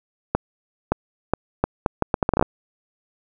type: accelerating click train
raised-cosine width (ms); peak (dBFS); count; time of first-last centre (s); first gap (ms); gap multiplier
1; -3; 14; 0.35-2.426; 570; 0.73
effects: none

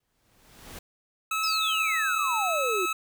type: noise with exponential growth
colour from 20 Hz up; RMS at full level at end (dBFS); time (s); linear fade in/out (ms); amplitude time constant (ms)
pink; -40; 0-0.79; 5; 170
type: tone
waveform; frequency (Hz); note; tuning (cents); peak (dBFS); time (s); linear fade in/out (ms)
25% pulse; 1296; E6; -30; -22; 1.31-2.93; 5
type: exponential sweep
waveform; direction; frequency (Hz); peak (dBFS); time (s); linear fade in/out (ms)
sine; down; 5400 to 343.7; -27; 1.43-2.86; 10
effects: none

